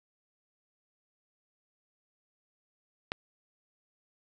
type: click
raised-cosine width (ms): 0.3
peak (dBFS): -15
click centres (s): 3.119
effects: none